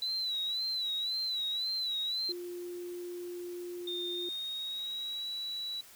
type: tone with vibrato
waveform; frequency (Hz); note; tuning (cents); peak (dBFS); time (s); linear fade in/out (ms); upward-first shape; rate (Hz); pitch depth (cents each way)
sine; 3958; B7; +3; -31; 0.02-2.32; 2; sine; 1.9; 81
type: tone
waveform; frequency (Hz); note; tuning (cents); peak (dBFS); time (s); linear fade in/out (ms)
sine; 352.7; F4; +17; -38; 2.29-4.29; 2
type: tone with pitch glide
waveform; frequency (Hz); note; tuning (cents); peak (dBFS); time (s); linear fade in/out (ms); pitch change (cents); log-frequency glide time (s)
sine; 3641 to 3925; A#7 to B7; -41 to -11; -35; 3.87-5.81; 5; +130; 4.1-5.29
effects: white hiss -55 dBFS RMS until 5.95 s